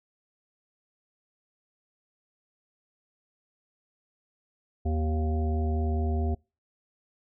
harmonic tone with a mistuned harmonic, 77.6 Hz, D#2, 4 cents flat, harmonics 1 / 3 / 5 / 7 / 9 / 10, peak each -25 / -34 / -36 / -46 / -38 / -51 dBFS, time 4.85-6.35 s, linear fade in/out 10 ms, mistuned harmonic 3, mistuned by +34 cents, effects noise-tail reverb RT60 0.3 s tail -26 dB re dry

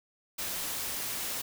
white noise, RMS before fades -35 dBFS, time 0.38-1.42 s, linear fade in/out 10 ms, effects none

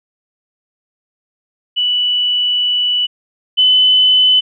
sine tone pair in turn, 2960 / 3017 Hz, F#7 / F#7, 0 / +33 cents, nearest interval unison, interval 33 cents, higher second, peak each -12 / -7 dBFS, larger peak second, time 1.76-3.07 / 3.57-4.41 s, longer first, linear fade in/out 20 ms, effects none

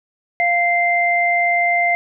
sine tone pair together, 696.1 / 2086 Hz, F5 / C7, -6 / -6 cents, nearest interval octave + perfect fifth, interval 1900 cents, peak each -17 / -16 dBFS, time 0.4-1.95 s, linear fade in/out 0 ms, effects none

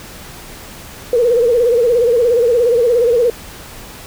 sine tone with vibrato, 476.4 Hz, A#4, 38 cents sharp, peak -9 dBFS, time 1.13-3.3 s, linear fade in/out 2 ms, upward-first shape sine, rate 17 Hz, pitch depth 89 cents each way, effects pink hiss -34 dBFS RMS until 4.06 s

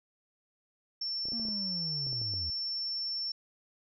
sine tone, 5410 Hz, E8, 44 cents sharp, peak -32 dBFS, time 1.01-3.32 s, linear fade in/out 5 ms
clicks, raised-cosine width 2 ms, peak -34 dBFS, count 10, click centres 1.255 / 1.286 / 1.321 / 1.397 / 1.453 / 1.486 / 2.068 / 2.129 / 2.216 / 2.338 s
triangle linear sweep, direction down, 236.2 to 74.8 Hz, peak -36 dBFS, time 1.33-2.5 s, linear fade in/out 0 ms
effects none

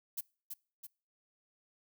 violet noise with echo, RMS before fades -37 dBFS, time 0.17-0.21 s, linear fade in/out 10 ms, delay 330 ms, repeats 2, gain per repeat -5 dB, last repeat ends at 0.87 s, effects noise-tail reverb RT60 0.4 s tail -26 dB re dry

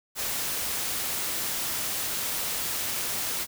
white noise, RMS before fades -30 dBFS, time 0.15-3.47 s, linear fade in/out 50 ms, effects none

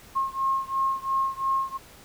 sine beating tone pair, 1074 / 1076.9 Hz, C6 / C6, +45 / +50 cents, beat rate 2.9 Hz, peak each -26 / -27 dBFS, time 0.15-1.78 s, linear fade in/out 20 ms, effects pink hiss -50 dBFS RMS until 2.04 s

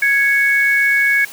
sine tone pair together, 1663 / 2216 Hz, G#6 / C#7, +2 / -1 cents, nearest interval perfect fourth, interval 497 cents, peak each -14 dBFS, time 0.02-1.25 s, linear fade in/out 5 ms, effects white hiss -35 dBFS RMS until 1.32 s + high-pass 150 Hz 12 dB/octave

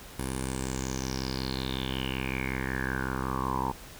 10% pulse tone with low-pass filter sweep, 65.41 Hz, C2, in tune, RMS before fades -32 dBFS, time 0.18-3.72 s, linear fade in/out 10 ms, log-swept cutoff 11000 to 900 Hz, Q 7.8, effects pink hiss -47 dBFS RMS until 3.99 s

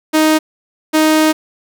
sawtooth tone pair in turn, 311.9 / 311.9 Hz, D#4 / D#4, +4 / +4 cents, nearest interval unison, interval 0 cents, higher neither, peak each -5 dBFS, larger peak neither, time 0.13-0.39 / 0.93-1.33 s, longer second, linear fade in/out 20 ms, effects none

